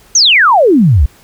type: exponential sweep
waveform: sine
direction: down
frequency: 6645 to 58.9 Hz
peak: -4 dBFS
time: 0.15-1.06 s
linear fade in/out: 5 ms
effects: pink hiss -44 dBFS RMS until 1.23 s